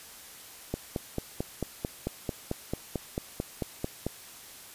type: click train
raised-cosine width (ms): 2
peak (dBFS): -16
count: 16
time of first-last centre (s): 0.74-4.066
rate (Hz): 4.51
effects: white hiss -48 dBFS RMS until 4.74 s + resampled to 32000 Hz